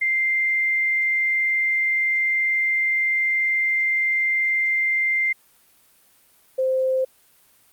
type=tone pair in turn; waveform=sine; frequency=2093 / 521.6 Hz; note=C7 / C5; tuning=0 / -5 cents; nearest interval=2 octaves; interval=2405 cents; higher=first; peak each=-18 dBFS; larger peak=neither; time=0.01-5.33 / 6.58-7.05 s; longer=first; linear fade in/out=10 ms; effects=white hiss -57 dBFS RMS until 7.72 s + Opus 32 kbps